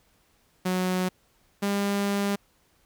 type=tone pair in turn; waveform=sawtooth; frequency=183.8 / 200.9 Hz; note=F#3 / G3; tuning=-11 / +43 cents; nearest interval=major second; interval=154 cents; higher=second; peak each=-20 / -20 dBFS; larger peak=neither; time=0.65-1.09 / 1.62-2.36 s; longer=second; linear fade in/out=10 ms; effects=pink hiss -65 dBFS RMS until 2.85 s